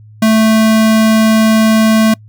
square tone, 220 Hz, A3, in tune, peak -7 dBFS, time 0.22-2.14 s, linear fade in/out 5 ms, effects noise-tail reverb RT60 0.1 s tail -26 dB re dry + added 107 Hz sine -35 dBFS peak until 2.28 s

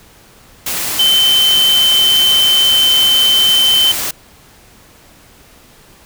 sine tone in noise, 3077 Hz, G7, 33 cents flat, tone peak -8 dBFS, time 0.99-3.92 s, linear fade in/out 5 ms, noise white, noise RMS -19 dBFS, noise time 0.66-4.11 s, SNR +8 dB, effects pink hiss -44 dBFS RMS until 6.05 s

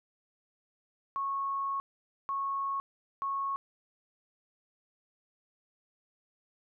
sine tone bursts at uneven times, 1100 Hz, C#6, 14 cents flat, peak -30 dBFS, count 3, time 1.16-1.8 / 2.29-2.8 / 3.22-3.56 s, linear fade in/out 0 ms, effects none

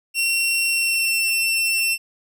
sawtooth tone with pitch glide, 2728 to 2698 Hz, F7 to E7, -41 to +40 cents, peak -15 dBFS, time 0.14-1.98 s, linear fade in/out 50 ms, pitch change -19 cents, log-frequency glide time 0.68-1.19 s, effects none

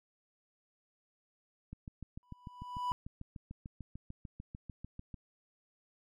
click train, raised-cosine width 5 ms, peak -32 dBFS, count 24, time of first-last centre 1.73-5.142 s, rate 6.74 Hz
triangle tone with exponential growth, 987.8 Hz, B5, in tune, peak -28 dBFS, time 2.23-2.92 s, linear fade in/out 0 ms, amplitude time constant 150 ms
effects none

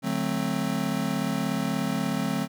square chord, D dominant seventh, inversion none, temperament just, 146.83 / 183.54 / 220.2 / 264.3 Hz, D3 / F#3 / A3 / C4, 0 / -14 / +2 / +18 cents, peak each -34 / -31 / -31 / -31 dBFS, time 0.02-2.48 s, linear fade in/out 50 ms, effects none

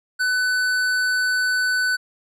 sine tone with hard clipping, 1500 Hz, F#6, 23 cents sharp, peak -20 dBFS, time 0.19-1.97 s, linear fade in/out 20 ms, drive 12 dB, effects none

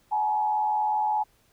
sine tone with frequency modulation, 849 Hz, G#5, 38 cents sharp, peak -22 dBFS, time 0.11-1.24 s, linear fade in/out 20 ms, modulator 85.1 Hz, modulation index 0.65, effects pink hiss -64 dBFS RMS until 1.52 s

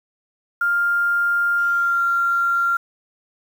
sine tone with pitch glide, 1400 to 1383.9 Hz, F6 to F6, +4 to -16 cents, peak -16 dBFS, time 0.61-2.77 s, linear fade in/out 5 ms, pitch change -20 cents, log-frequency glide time 1.58-2.03 s, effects 7-bit

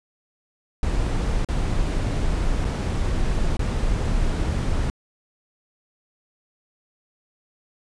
brown noise with dropouts, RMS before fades -22 dBFS, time 0.83-4.9 s, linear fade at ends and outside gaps 1 ms, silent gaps 1.448-1.487 / 2.646-2.65 / 3.569-3.593 s, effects resampled to 22050 Hz

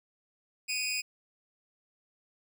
20% pulse tone with amplitude modulation, 2489 Hz, D#7, in tune, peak -22 dBFS, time 0.68-1.02 s, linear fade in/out 20 ms, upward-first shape sine, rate 226 Hz, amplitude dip 75%, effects none

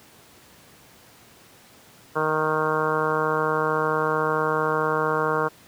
harmonic tone, 155.56 Hz, D#3, in tune, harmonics 1 / 2 / 3 / 4 / 5 / 6 / 7 / 8 / 9 / 10, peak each -32 / -33 / -25 / -31 / -34 / -30 / -27 / -32 / -29 / -36 dBFS, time 2.15-5.49 s, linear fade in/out 20 ms, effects pink hiss -51 dBFS RMS until 5.67 s + high-pass 100 Hz 12 dB/octave

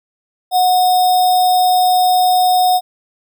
sine tone with sample-and-hold, 731 Hz, F#5, 21 cents flat, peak -9 dBFS, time 0.51-2.81 s, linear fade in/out 50 ms, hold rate 4410 Hz, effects none

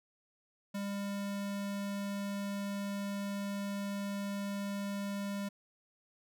square tone, 200.4 Hz, G3, 38 cents sharp, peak -36 dBFS, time 0.74-5.49 s, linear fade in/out 10 ms, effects none

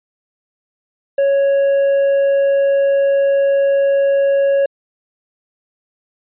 triangle tone, 554.4 Hz, C#5, in tune, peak -9 dBFS, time 1.18-4.66 s, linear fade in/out 5 ms, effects resampled to 8000 Hz

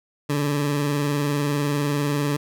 20% pulse tone with vibrato, 144.7 Hz, D3, 25 cents flat, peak -16 dBFS, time 0.29-2.37 s, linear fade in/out 10 ms, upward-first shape sine, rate 20 Hz, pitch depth 52 cents each way, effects none

